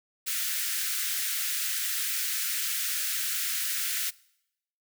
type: high-pass noise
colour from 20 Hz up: white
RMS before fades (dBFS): -30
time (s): 0.26-4.11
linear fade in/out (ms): 20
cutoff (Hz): 1400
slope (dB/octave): 48
effects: noise-tail reverb RT60 0.8 s tail -23 dB re dry